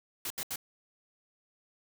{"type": "noise bursts", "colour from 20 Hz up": "white", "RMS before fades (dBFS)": -36, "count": 3, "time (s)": [0.25, 0.559], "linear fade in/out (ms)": 2, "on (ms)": 53, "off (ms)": 75, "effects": []}